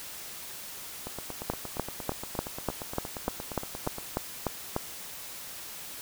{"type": "two click trains", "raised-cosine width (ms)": 1, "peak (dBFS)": [-22, -13], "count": [26, 12], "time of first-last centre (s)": [[1.07, 3.984], [1.5, 4.764]], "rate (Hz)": [8.58, 3.37], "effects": ["white hiss -42 dBFS RMS until 6.01 s"]}